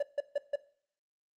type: tone bursts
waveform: triangle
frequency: 574 Hz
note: D5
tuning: 40 cents flat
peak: -25 dBFS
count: 4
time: 0-0.558 s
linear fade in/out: 5 ms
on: 27 ms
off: 150 ms
effects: noise-tail reverb RT60 0.5 s tail -17 dB re dry + Opus 24 kbps